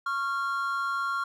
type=tone pair together; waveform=triangle; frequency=1100 / 1385.9 Hz; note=C#6 / F6; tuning=-14 / -14 cents; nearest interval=major third; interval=400 cents; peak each=-29 / -27 dBFS; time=0.06-1.24 s; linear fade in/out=5 ms; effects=none